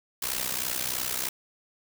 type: noise with amplitude modulation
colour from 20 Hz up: white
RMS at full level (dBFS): -27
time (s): 0.22-1.29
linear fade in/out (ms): 5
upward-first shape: sine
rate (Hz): 63.1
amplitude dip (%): 80
effects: none